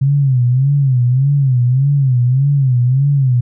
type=tone with vibrato; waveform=sine; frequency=132.1 Hz; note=C3; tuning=17 cents sharp; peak=-9 dBFS; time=0.01-3.41 s; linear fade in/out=10 ms; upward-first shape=sine; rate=1.7 Hz; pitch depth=140 cents each way; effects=none